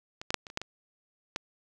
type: clicks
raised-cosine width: 0.2 ms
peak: -22 / -13 / -7 / -26 / -28 / -13 / -20 / -14 dBFS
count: 8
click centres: 0.215 / 0.305 / 0.343 / 0.468 / 0.501 / 0.574 / 0.616 / 1.361 s
effects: none